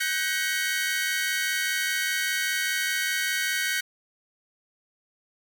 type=tone cluster; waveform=sawtooth; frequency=1496 / 1581 / 1901 / 2207 Hz; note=F#6 / G6 / A#6 / C#7; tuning=+19 / +14 / +33 / -8 cents; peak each=-27 dBFS; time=0-3.81 s; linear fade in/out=10 ms; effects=none